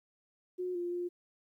sine tone with pitch steps, 363 / 349.9 / 352.7 Hz, F#4 / F4 / F4, -33 / +3 / +17 cents, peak -33 dBFS, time 0.58-1.09 s, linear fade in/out 20 ms, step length 170 ms, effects 12-bit

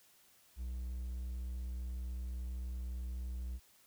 triangle tone, 61.74 Hz, B1, in tune, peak -36 dBFS, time 0.56-3.6 s, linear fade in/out 50 ms, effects white hiss -66 dBFS RMS until 3.86 s

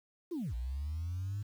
sine linear two-way sweep, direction down then up, 370 to 57 to 104.7 Hz, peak -33 dBFS, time 0.31-1.43 s, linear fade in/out 10 ms, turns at 0.54 s, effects tanh soft clip ceiling -31 dBFS + 10-bit

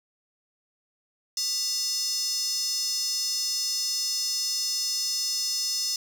square tone with high-pass filter, 398.8 Hz, G4, 30 cents sharp, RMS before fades -28 dBFS, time 1.37-5.96 s, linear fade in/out 2 ms, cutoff 5400 Hz, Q 8.3, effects none

